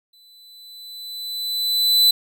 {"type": "tone with exponential growth", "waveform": "45% pulse", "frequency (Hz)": 4000, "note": "B7", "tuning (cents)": 21, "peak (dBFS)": -11, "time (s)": [0.13, 2.11], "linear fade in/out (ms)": 5, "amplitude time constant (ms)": 430, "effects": []}